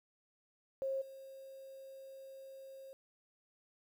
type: tone with level steps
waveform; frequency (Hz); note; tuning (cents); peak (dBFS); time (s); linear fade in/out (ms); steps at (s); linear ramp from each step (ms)
sine; 537; C5; +45; -34 / -49; 0.82-2.93; 0; 1.01; 10
effects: 11-bit